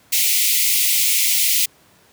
white high-pass noise, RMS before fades -17 dBFS, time 0.12-1.66 s, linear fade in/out 10 ms, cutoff 2000 Hz, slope 96 dB/octave, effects pink hiss -53 dBFS RMS until 2.12 s + high-pass 100 Hz 12 dB/octave

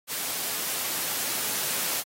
white noise with level ramp, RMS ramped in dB -31 to -28 dBFS, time 0.07-2.04 s, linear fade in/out 50 ms, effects high-pass 150 Hz 12 dB/octave + AAC 48 kbps

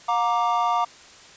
triangle chord, Bb major, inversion second, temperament equal with one note detuned, 715.2 / 932.3 / 1174.7 Hz, F5 / Bb5 / D6, +41 / 0 / 0 cents, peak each -22 dBFS, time 0.08-0.85 s, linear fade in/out 10 ms, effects white hiss -47 dBFS RMS until 1.36 s + resampled to 16000 Hz

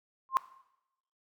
sine tone with exponential growth, 1059 Hz, C6, 21 cents sharp, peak -17 dBFS, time 0.29-0.37 s, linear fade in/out 0 ms, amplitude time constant 16 ms, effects noise-tail reverb RT60 0.8 s tail -17 dB re dry + MP3 96 kbps

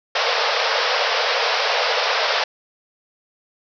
pink band-pass noise, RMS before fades -20 dBFS, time 0.15-2.44 s, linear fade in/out 5 ms, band 450 to 5500 Hz, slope 96 dB/octave, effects none

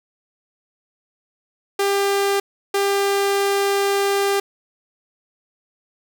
sawtooth tone pair in turn, 398.1 / 398.1 Hz, G4 / G4, +27 / +27 cents, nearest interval unison, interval 0 cents, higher neither, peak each -13 dBFS, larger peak neither, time 1.79-2.4 / 2.74-4.4 s, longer second, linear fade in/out 5 ms, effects none

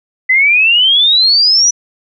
sine exponential sweep, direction up, 2000 to 5960 Hz, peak -6 dBFS, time 0.29-1.71 s, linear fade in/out 10 ms, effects none

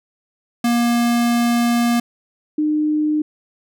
square / sine tone pair in turn, 237.2 / 303.8 Hz, A#3 / D#4, +30 / -41 cents, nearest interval major third, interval 429 cents, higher second, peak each -15 dBFS, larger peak neither, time 0.64-2 / 2.58-3.22 s, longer first, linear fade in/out 5 ms, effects none

